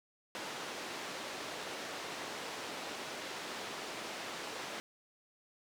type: band-pass noise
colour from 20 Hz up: pink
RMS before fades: -43 dBFS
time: 0.35-4.8 s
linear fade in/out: 0 ms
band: 340 to 5800 Hz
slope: 12 dB/octave
effects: none